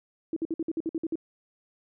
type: tone bursts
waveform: sine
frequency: 325.5 Hz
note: E4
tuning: 22 cents flat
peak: -26 dBFS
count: 10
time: 0.33-1.156 s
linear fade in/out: 2 ms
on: 34 ms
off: 54 ms
effects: none